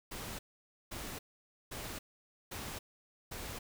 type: noise bursts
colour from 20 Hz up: pink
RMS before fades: -43 dBFS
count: 5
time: 0.11-3.59 s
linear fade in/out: 10 ms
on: 280 ms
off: 520 ms
effects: none